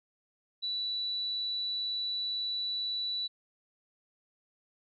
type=tone; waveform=sine; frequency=3951 Hz; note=B7; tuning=in tune; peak=-31 dBFS; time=0.62-3.28 s; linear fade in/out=20 ms; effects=none